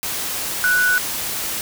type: tone in noise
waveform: sine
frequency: 1480 Hz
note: F#6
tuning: in tune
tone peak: -14 dBFS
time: 0.64-0.98 s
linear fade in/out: 0 ms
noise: white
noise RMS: -25 dBFS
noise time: 0.03-1.61 s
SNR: +8 dB
effects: none